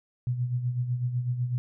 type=tone with tremolo; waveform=sine; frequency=123.47 Hz; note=B2; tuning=in tune; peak=-23 dBFS; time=0.27-1.58 s; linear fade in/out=0 ms; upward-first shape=sine; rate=8 Hz; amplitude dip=60%; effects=none